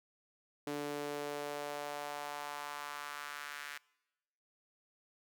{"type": "tone with high-pass filter sweep", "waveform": "sawtooth", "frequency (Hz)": 145.8, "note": "D3", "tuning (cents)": -12, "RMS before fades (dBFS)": -42, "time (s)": [0.67, 3.78], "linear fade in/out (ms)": 2, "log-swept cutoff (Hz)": [330, 1700], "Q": 2, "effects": ["noise-tail reverb RT60 1.0 s tail -24 dB re dry"]}